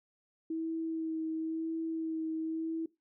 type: tone with vibrato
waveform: sine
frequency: 322.4 Hz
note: E4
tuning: 38 cents flat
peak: -32 dBFS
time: 0.5-2.86 s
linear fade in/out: 5 ms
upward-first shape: sine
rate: 0.97 Hz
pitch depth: 17 cents each way
effects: noise-tail reverb RT60 0.2 s tail -19 dB re dry